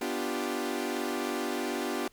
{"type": "chord", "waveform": "sawtooth", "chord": "G dominant seventh", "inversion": "first", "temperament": "equal", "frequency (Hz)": [246.9, 293.7, 349.2, 392], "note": ["B3", "D4", "F4", "G4"], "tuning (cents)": [0, 0, 0, 0], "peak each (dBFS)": -32, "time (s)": [0.01, 2.08], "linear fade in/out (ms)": 5, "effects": ["pink hiss -63 dBFS RMS until 2.12 s"]}